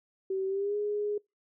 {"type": "tone with pitch glide", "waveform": "sine", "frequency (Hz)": [382.9, 415.2], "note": ["G4", "G#4"], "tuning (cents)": [-41, 0], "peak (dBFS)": -28, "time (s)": [0.3, 1.18], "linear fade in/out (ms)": 5, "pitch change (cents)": 141, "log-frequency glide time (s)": [0.47, 0.76], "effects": ["noise-tail reverb RT60 0.2 s tail -25 dB re dry"]}